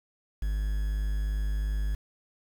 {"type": "tone with quantisation", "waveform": "triangle", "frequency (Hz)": 51.4, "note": "G#1", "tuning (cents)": -17, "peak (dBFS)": -24, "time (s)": [0.42, 1.95], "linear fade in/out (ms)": 5, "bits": 8, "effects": []}